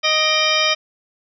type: harmonic tone with a mistuned harmonic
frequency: 622.3 Hz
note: D#5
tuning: in tune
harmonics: 1 / 2 / 3 / 4 / 5 / 6 / 8 / 9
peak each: -23 / -23 / -26 / -20 / -21 / -23 / -25 / -26 dBFS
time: 0.03-0.75 s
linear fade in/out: 20 ms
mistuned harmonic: 4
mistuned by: -80 cents
effects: none